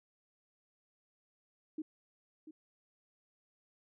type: tone with echo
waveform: sine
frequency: 311.1 Hz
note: D#4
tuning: in tune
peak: -36 dBFS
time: 1.78-1.82 s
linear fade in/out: 5 ms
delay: 690 ms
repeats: 1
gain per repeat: -12 dB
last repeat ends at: 2.51 s
effects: none